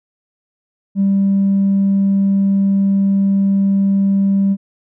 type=tone with tanh clipping; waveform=triangle; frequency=196.5 Hz; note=G3; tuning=4 cents sharp; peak=-11 dBFS; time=0.95-4.57 s; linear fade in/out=50 ms; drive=5 dB; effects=none